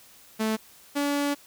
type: tone pair in turn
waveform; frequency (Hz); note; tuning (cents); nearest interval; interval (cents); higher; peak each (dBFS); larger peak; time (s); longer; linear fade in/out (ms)
sawtooth; 219 / 286.3; A3 / D4; -8 / -44; perfect fourth; 464; second; -20; neither; 0.39-0.57 / 0.95-1.35; second; 20
effects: white hiss -53 dBFS RMS until 1.46 s